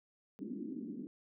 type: band-pass noise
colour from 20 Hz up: white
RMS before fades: -43 dBFS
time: 0.39-1.07 s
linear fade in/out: 0 ms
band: 200 to 320 Hz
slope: 48 dB/octave
effects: none